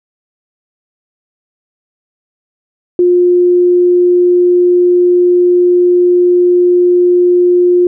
sine tone, 355.5 Hz, F4, 31 cents sharp, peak -5 dBFS, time 2.99-7.87 s, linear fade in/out 2 ms, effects none

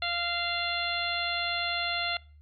harmonic tone, 693 Hz, F5, 14 cents flat, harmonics 1 / 2 / 3 / 4 / 5 / 6, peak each -35 / -35 / -35 / -35 / -35 / -35 dBFS, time 0.02-2.17 s, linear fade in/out 2 ms, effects noise-tail reverb RT60 0.4 s tail -23 dB re dry + added 74 Hz sine -51 dBFS peak until 2.41 s

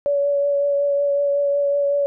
sine tone with vibrato, 568 Hz, C#5, 42 cents sharp, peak -16 dBFS, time 0.06-2.06 s, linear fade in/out 0 ms, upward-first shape triangle, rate 5.4 Hz, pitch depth 18 cents each way, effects none

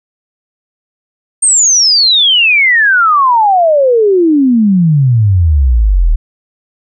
sine exponential sweep, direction down, 8750 to 36.77 Hz, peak -5 dBFS, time 1.42-6.16 s, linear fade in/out 10 ms, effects none

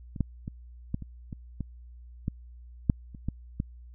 clicks, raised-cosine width 5 ms, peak -25 / -13 / -22 / -16 / -27 / -24 / -20 / -16 / -8 / -30 / -17 / -16 dBFS, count 12, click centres 0.162 / 0.207 / 0.479 / 0.944 / 1.023 / 1.328 / 1.607 / 2.281 / 2.898 / 3.148 / 3.286 / 3.601 s, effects added 60 Hz sine -45 dBFS peak until 3.94 s

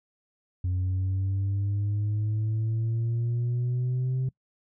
sine exponential sweep, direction up, 90.6 to 130.81 Hz, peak -22 dBFS, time 0.64-4.29 s, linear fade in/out 5 ms, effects noise-tail reverb RT60 0.1 s tail -24 dB re dry + tanh soft clip ceiling -23 dBFS

